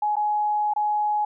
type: tone with dropouts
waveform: sine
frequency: 840 Hz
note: G#5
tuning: 19 cents sharp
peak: -20 dBFS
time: 0.02-1.25 s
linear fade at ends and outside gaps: 5 ms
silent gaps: 0.157-0.166 / 0.737-0.761 s
effects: none